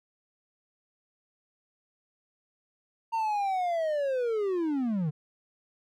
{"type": "linear sweep", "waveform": "triangle", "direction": "down", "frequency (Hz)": [920, 142.3], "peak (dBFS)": -24, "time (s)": [3.12, 5.11], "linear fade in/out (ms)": 20, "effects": []}